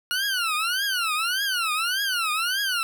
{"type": "tone with vibrato", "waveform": "20% pulse", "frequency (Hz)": 1419, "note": "F6", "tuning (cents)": 27, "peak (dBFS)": -18, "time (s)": [0.11, 2.83], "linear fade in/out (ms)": 0, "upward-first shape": "triangle", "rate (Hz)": 1.7, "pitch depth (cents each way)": 280, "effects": []}